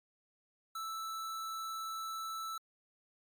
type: tone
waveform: square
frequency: 1318.5 Hz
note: E6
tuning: in tune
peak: -39 dBFS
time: 0.75-2.58 s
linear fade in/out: 5 ms
effects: MP3 96 kbps